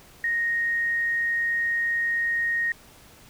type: tone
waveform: sine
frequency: 1864.7 Hz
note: A#6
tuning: in tune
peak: -22 dBFS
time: 0.24-2.72 s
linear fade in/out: 2 ms
effects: pink hiss -51 dBFS RMS until 3.29 s